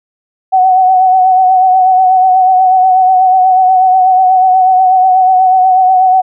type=tone with vibrato; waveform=sine; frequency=747 Hz; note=F#5; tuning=16 cents sharp; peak=-4 dBFS; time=0.52-6.22 s; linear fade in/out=20 ms; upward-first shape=triangle; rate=8.2 Hz; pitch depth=41 cents each way; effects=none